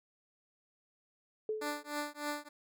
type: tone with exponential decay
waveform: sine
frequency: 432.5 Hz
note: A4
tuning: 30 cents flat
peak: -30 dBFS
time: 1.49-1.94 s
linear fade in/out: 2 ms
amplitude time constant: 96 ms
type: tone with tremolo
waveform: 10% pulse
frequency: 294.5 Hz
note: D4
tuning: 5 cents sharp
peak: -25 dBFS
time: 1.61-2.49 s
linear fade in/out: 10 ms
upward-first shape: triangle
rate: 3.3 Hz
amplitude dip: 100%
effects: none